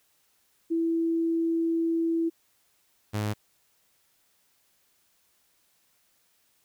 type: tone pair in turn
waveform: sine / sawtooth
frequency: 330.6 / 105.37 Hz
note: E4 / G#2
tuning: +5 / +26 cents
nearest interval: octave + minor sixth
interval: 1979 cents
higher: first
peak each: -23 dBFS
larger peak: neither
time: 0.7-2.3 / 3.13-3.34 s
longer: first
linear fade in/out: 20 ms
effects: white hiss -68 dBFS RMS until 6.64 s